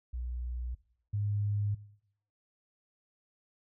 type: tone pair in turn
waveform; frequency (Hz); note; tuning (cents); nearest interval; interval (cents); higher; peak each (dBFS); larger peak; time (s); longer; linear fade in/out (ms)
sine; 60.9 / 102.95; B1 / G#2; -24 / -15; major sixth; 909; second; -34 / -29; second; 0.13-0.75 / 1.13-1.75; neither; 10
effects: noise-tail reverb RT60 0.7 s tail -19 dB re dry